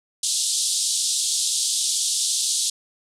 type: band-pass noise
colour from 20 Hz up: white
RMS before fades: -23 dBFS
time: 0.23-2.7 s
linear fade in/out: 5 ms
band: 3400 to 9600 Hz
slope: 48 dB/octave
effects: none